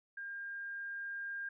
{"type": "tone with level ramp", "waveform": "sine", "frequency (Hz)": 1606, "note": "G6", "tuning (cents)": 41, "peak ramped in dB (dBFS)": [-41, -38], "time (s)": [0.17, 1.49], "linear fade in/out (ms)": 5, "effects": []}